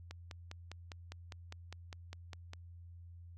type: click train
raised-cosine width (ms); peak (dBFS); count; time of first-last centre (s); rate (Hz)
0.2; -29; 13; 0.11-2.534; 4.95
effects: added 86 Hz sine -50 dBFS peak until 3.37 s